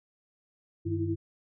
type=tone cluster; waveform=sine; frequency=97.2 / 154 / 323 / 334.4 Hz; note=G2 / D#3 / E4 / E4; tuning=-14 / -17 / -35 / +25 cents; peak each=-31 / -39 / -36 / -31 dBFS; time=0.85-1.16 s; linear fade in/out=20 ms; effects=none